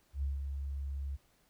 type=tone with ADSR envelope; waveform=sine; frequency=69.3 Hz; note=C#2; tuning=in tune; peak=-30 dBFS; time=0.13-1.17 s; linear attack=96 ms; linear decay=160 ms; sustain=-5 dB; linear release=22 ms; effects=pink hiss -70 dBFS RMS until 1.49 s